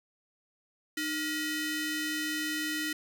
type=ring-modulated tone; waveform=sawtooth; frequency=1108.7 Hz; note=C#6; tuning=in tune; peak=-24 dBFS; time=0.97-2.93 s; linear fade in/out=5 ms; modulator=802 Hz; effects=none